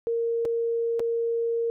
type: tone with dropouts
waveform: sine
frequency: 463.5 Hz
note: A#4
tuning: 10 cents flat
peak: -23 dBFS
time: 0.07-1.7 s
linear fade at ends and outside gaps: 0 ms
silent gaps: 0.451-0.455 / 0.995-1.002 s
effects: none